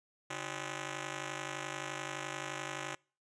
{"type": "ring-modulated tone", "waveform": "5% pulse", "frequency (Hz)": 230, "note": "A#3", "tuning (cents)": -23, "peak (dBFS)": -24, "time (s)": [0.3, 2.95], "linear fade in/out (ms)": 5, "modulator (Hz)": 89.2, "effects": ["noise-tail reverb RT60 0.4 s tail -26 dB re dry", "resampled to 22050 Hz"]}